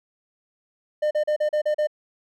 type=tone bursts; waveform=triangle; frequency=604 Hz; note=D5; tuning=48 cents sharp; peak=-17 dBFS; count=7; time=1.02-1.872 s; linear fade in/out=10 ms; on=90 ms; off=37 ms; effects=none